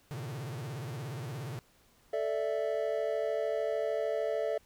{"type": "tone with vibrato", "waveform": "45% pulse", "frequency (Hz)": 130.81, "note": "C3", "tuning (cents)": 0, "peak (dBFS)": -37, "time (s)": [0.11, 1.59], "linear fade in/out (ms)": 0, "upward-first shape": "sine", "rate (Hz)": 17, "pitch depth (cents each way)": 290}
{"type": "chord", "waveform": "triangle", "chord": "A suspended fourth", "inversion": "none", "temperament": "just", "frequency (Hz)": [440, 586.7, 660], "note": ["A4", "D5", "E5"], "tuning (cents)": [0, -2, 2], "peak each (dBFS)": -32, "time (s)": [2.13, 4.58], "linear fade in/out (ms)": 5}
{"effects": ["pink hiss -65 dBFS RMS until 4.65 s"]}